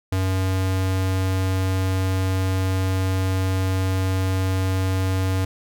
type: tone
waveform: square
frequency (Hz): 94.3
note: F#2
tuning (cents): +33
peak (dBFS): -20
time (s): 0.12-5.45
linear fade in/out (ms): 5
effects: none